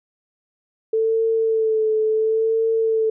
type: tone with vibrato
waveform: sine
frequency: 442.2 Hz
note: A4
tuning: 9 cents sharp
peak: -16 dBFS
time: 0.93-3.1 s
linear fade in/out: 5 ms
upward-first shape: sine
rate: 0.72 Hz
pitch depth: 29 cents each way
effects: none